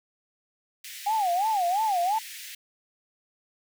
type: high-pass noise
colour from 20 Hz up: pink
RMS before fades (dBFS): -41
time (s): 0.84-2.55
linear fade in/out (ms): 5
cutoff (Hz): 1800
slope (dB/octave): 48
type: tone with vibrato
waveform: sine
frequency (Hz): 784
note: G5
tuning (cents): 0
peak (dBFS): -22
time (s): 1.06-2.19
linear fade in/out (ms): 10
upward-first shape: sine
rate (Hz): 2.9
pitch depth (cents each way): 220
effects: none